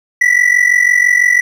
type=ring-modulated tone; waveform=triangle; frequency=1962 Hz; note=B6; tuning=12 cents flat; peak=-3 dBFS; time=0.21-1.41 s; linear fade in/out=2 ms; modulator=23 Hz; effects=none